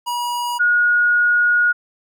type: tone pair in turn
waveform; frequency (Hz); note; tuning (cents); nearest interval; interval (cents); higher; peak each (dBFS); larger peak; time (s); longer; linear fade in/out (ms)
square / sine; 964 / 1444.4; B5 / F#6; -42 / -42; perfect fifth; 700; second; -21 / -12; second; 0.06-0.59 / 0.59-1.73; second; 20
effects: none

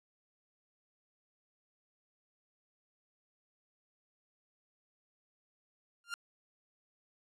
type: tone with exponential growth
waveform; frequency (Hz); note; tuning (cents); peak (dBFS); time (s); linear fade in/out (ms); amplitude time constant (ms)
sawtooth; 1396.9; F6; 0; -29; 6.04-6.14; 1; 21
effects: low-pass 10000 Hz 12 dB/octave

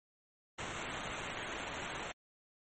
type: noise with sample-and-hold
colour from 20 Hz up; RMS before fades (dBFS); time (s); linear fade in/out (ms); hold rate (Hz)
white; -42; 0.58-2.12; 10; 4900
effects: MP3 32 kbps

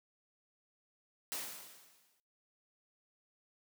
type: noise with exponential decay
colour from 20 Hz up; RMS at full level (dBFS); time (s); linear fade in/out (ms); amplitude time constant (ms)
white; -38; 1.32-2.2; 0; 190
effects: noise-tail reverb RT60 0.5 s tail -24 dB re dry + high-pass 150 Hz 12 dB/octave

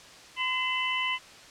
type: tone cluster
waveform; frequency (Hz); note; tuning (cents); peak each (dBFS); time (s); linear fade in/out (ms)
sine; 1023 / 2046 / 2662 / 3000; C6 / C7 / E7 / F#7; -39 / -39 / +16 / +23; -32 / -31 / -34 / -31; 0.36-1.19; 50
effects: white hiss -49 dBFS RMS until 1.5 s + low-pass 6000 Hz 12 dB/octave

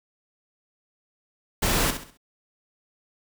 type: noise with echo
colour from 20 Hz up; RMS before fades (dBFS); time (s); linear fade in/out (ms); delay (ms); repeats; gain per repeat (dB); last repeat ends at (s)
pink; -23; 1.62-1.91; 10; 66; 4; -9; 2.174
effects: none

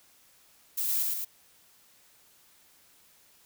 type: noise with echo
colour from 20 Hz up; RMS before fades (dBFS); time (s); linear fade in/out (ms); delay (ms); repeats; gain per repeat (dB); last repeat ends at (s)
violet; -30; 0.77-1.03; 10; 110; 2; -2; 1.25
effects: white hiss -61 dBFS RMS until 3.45 s

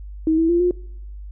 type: tone with pitch steps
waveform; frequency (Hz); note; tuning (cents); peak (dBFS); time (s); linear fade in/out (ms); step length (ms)
sine; 317.9 / 327 / 344.5 / 356.2; D#4 / E4 / F4 / F4; +37 / -14 / -24 / +34; -14; 0.27-0.71; 2; 110
effects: noise-tail reverb RT60 0.7 s tail -23 dB re dry + added 50 Hz sine -32 dBFS peak until 1.31 s

